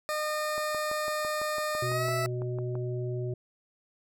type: tone with pitch glide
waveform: 20% pulse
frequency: 609 to 656.5 Hz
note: D#5 to E5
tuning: -37 to -7 cents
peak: -24 dBFS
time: 0.09-2.26 s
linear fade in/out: 0 ms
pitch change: +130 cents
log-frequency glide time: 1.83-2.11 s
type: click train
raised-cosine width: 1 ms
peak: -27 dBFS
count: 14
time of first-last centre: 0.58-2.754 s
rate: 5.98 Hz
type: harmonic tone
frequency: 123.47 Hz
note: B2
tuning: in tune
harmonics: 1 / 3 / 5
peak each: -31 / -35 / -43 dBFS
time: 1.82-3.34 s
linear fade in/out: 5 ms
effects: none